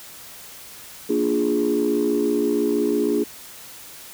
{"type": "chord", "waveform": "sine", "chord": "Bb dominant seventh", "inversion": "none", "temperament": "equal", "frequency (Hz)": [233.1, 293.7, 349.2, 415.3], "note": ["Bb3", "D4", "F4", "Ab4"], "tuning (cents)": [0, 0, 0, 0], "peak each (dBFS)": [-25, -22, -24, -21], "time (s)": [1.09, 3.24], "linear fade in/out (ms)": 10, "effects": ["tanh soft clip ceiling -11 dBFS", "white hiss -41 dBFS RMS until 4.13 s"]}